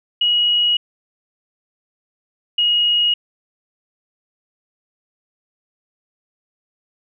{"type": "tone pair in turn", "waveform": "sine", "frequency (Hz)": [2903, 2885], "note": ["F#7", "F#7"], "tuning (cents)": [-34, -44], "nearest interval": "unison", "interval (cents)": 10, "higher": "first", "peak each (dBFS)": -13, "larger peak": "neither", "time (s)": [[0.21, 0.77], [2.58, 3.14]], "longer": "neither", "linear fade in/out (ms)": 5, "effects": []}